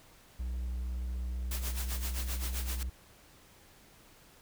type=tone with pitch glide; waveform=triangle; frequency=61.74 to 62.39 Hz; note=B1 to B1; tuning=0 to +18 cents; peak=-31 dBFS; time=0.39-2.9 s; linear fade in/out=10 ms; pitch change=+18 cents; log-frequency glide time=1.18-2.47 s
type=noise with tremolo; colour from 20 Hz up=white; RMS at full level=-38 dBFS; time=1.51-2.83 s; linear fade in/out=2 ms; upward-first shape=sine; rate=7.7 Hz; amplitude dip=75%
effects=pink hiss -59 dBFS RMS until 4.41 s